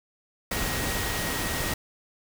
sine tone in noise, 1888 Hz, A#6, 22 cents sharp, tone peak -36 dBFS, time 0.51-1.74 s, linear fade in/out 5 ms, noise pink, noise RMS -29 dBFS, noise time 0.51-1.74 s, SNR -10 dB, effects none

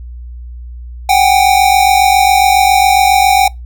square tone pair together, 752 / 799.3 Hz, F#5 / G5, +28 / +33 cents, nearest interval minor second, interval 105 cents, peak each -10 dBFS, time 1.09-3.48 s, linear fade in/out 5 ms, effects noise-tail reverb RT60 0.2 s tail -25 dB re dry + added 60 Hz sine -25 dBFS peak until 3.65 s

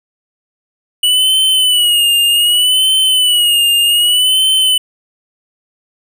square tone with vibrato, 2939 Hz, F#7, 12 cents flat, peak -9 dBFS, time 1.03-4.78 s, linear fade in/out 5 ms, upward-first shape sine, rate 0.65 Hz, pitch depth 77 cents each way, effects none

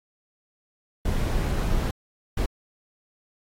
brown noise bursts at uneven times, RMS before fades -24 dBFS, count 2, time 1.05-1.91 / 2.37-2.46 s, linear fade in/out 5 ms, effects AAC 48 kbps

